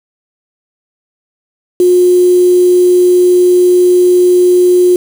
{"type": "tone with quantisation", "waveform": "sine", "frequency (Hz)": 359.4, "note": "F4", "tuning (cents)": 50, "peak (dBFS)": -4, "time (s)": [1.8, 4.96], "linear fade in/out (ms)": 2, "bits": 4, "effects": []}